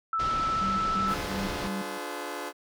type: tone with vibrato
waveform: sine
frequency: 1318.5 Hz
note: E6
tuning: in tune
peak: -25 dBFS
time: 0.13-1.14 s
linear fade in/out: 2 ms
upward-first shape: triangle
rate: 14 Hz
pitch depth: 14 cents each way
type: low-pass noise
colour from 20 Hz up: pink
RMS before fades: -36 dBFS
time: 0.19-1.68 s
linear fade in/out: 10 ms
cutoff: 5600 Hz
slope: 24 dB/octave
type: tone with tremolo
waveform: sine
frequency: 194.9 Hz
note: G3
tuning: 10 cents flat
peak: -31 dBFS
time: 0.61-1.98 s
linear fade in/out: 5 ms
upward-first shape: square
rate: 2.9 Hz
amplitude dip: 80%
type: chord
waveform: 15% pulse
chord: D diminished seventh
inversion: none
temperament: just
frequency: 293.7 / 352.4 / 422.9 / 507.5 Hz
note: D4 / F4 / Ab4 / Cb5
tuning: 0 / +16 / +31 / +47 cents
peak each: -33 dBFS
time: 1.06-2.53 s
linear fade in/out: 50 ms
effects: none